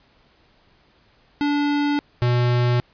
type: tone pair in turn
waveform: square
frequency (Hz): 290 / 121.93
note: D4 / B2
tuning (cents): -22 / -22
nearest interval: octave + minor third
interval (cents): 1500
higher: first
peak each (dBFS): -19 / -17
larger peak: second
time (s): 1.41-1.99 / 2.22-2.8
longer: neither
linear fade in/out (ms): 0
effects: pink hiss -58 dBFS RMS until 2.93 s + resampled to 11025 Hz